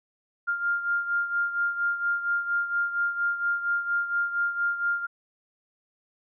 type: beating tone pair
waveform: sine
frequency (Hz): 1400 / 1404.3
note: F6 / F6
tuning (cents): +4 / +9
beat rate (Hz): 4.3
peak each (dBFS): -25 / -31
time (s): 0.47-5.07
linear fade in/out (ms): 20
effects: none